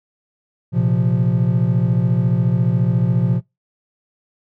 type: chord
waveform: triangle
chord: Bb suspended second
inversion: none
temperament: equal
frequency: 116.54 / 130.81 / 174.61 Hz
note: Bb2 / C3 / F3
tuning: 0 / 0 / 0 cents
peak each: -16 dBFS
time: 0.72-3.41 s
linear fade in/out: 50 ms
effects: noise-tail reverb RT60 0.2 s tail -23 dB re dry + tanh soft clip ceiling -4 dBFS